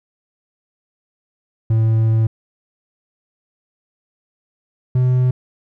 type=tone pair in turn; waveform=triangle; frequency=111.6 / 126.72 Hz; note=A2 / B2; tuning=+25 / +45 cents; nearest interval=major second; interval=220 cents; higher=second; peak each=-10 dBFS; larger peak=neither; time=1.7-2.27 / 4.95-5.31 s; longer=first; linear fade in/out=5 ms; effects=none